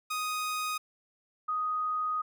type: tone pair in turn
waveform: sawtooth / sine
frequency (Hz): 1247 / 1247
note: D#6 / D#6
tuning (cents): +3 / +3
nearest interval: unison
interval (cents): 0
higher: neither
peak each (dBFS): -27 / -28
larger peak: first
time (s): 0.1-0.78 / 1.48-2.22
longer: second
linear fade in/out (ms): 10
effects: none